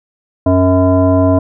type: tone with frequency modulation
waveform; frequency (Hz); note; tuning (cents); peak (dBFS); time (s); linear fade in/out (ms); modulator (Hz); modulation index
sine; 276.1; C#4; -7; -7; 0.46-1.39; 5; 368; 1.3
effects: none